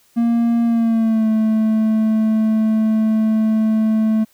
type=tone with pitch glide; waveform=triangle; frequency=233.4 to 219 Hz; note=A#3 to A3; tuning=+2 to -8 cents; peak=-11 dBFS; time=0.16-4.25 s; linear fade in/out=20 ms; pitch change=-110 cents; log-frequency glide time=0.64-1.28 s; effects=white hiss -56 dBFS RMS until 4.33 s